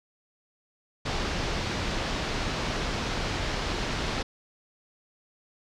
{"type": "low-pass noise", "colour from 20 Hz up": "pink", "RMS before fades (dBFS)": -30, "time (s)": [1.05, 4.23], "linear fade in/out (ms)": 10, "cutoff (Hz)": 5600, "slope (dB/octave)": 24, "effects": []}